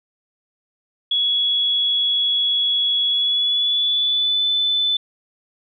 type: tone with pitch glide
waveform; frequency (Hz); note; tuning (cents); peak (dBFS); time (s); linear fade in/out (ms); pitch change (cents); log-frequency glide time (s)
sine; 3363 to 3510; G#7 to A7; +21 to -5; -16; 1.11-4.97; 5; +74; 3.06-4.46
effects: none